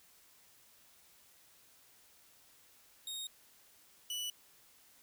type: tone pair in turn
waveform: sawtooth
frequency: 3729 / 2960 Hz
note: A#7 / F#7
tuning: 0 / 0 cents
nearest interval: major third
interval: 400 cents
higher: first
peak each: -37 / -34 dBFS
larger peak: second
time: 3.07-3.27 / 4.1-4.3 s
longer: neither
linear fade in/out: 2 ms
effects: white hiss -64 dBFS RMS until 5.02 s